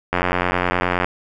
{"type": "click train", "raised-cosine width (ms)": 0.5, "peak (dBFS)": -3, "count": 83, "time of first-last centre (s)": [0.13, 1.045], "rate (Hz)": 89.6, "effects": []}